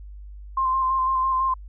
sine tone with vibrato, 1049 Hz, C6, 4 cents sharp, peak -19 dBFS, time 0.57-1.54 s, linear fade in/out 5 ms, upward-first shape square, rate 6 Hz, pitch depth 19 cents each way, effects added 50 Hz sine -37 dBFS peak until 1.68 s

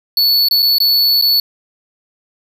square tone with dropouts, 4435 Hz, C#8, in tune, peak -10 dBFS, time 0.17-1.4 s, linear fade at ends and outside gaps 2 ms, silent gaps 0.486-0.51 / 0.622-0.626 / 0.784-0.802 / 1.214-1.222 s, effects 8-bit

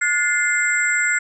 sine tone cluster, 1441 / 1740 / 2087 / 7640 Hz, F#6 / A6 / C7 / A#8, -46 / -20 / -5 / +42 cents, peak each -20 / -25 / -20 / -26 dBFS, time 0.01-1.19 s, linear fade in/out 10 ms, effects none

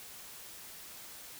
silence, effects white hiss -49 dBFS RMS until 1.39 s

